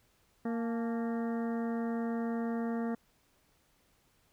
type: harmonic tone with a mistuned harmonic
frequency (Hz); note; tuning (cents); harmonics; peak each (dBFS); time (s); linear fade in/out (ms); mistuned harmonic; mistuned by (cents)
231.4; A#3; -13; 1 / 2 / 3 / 4 / 5 / 6 / 7 / 8; -32 / -39 / -43 / -49 / -50 / -52 / -55 / -52; 0.45-2.95; 5; 4; -86
effects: pink hiss -70 dBFS RMS until 4.32 s